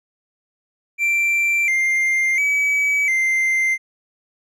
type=tone with pitch steps; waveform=triangle; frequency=2352 / 2103 / 2283 / 2086 Hz; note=D7 / C7 / D7 / C7; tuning=+2 / +8 / -50 / -6 cents; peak=-14 dBFS; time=0.98-3.78 s; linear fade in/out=50 ms; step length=700 ms; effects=none